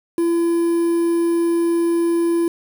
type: tone with quantisation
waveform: triangle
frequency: 338.3 Hz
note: E4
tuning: 45 cents sharp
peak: -13 dBFS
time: 0.18-2.48 s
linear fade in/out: 2 ms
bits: 6
effects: none